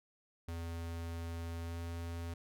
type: tone with pitch glide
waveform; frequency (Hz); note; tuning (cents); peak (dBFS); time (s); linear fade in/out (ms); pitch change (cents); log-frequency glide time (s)
square; 83.8 to 84.53; E2 to E2; +29 to +44; -40; 0.48-2.34; 5; +15; 1.62-1.79
effects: none